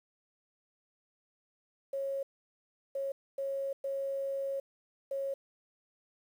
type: tone bursts at uneven times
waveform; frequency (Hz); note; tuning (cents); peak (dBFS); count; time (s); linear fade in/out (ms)
sine; 548; C#5; -20; -32; 5; 1.93-2.23 / 2.95-3.12 / 3.38-3.73 / 3.84-4.6 / 5.11-5.34; 5
effects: 10-bit